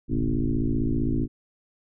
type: tone with frequency modulation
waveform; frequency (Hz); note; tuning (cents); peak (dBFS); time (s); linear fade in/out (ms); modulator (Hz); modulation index
sine; 129; C3; -24; -21; 0.08-1.28; 50; 55.4; 3.6
effects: none